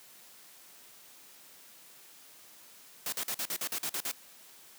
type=noise bursts; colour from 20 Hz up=white; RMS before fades=-34 dBFS; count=10; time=3.06-4.114 s; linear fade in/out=2 ms; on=64 ms; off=46 ms; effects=white hiss -55 dBFS RMS until 4.78 s + high-pass 150 Hz 12 dB/octave